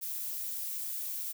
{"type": "noise", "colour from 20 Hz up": "violet", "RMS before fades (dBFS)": -37, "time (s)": [0.01, 1.33], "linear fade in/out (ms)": 20, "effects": []}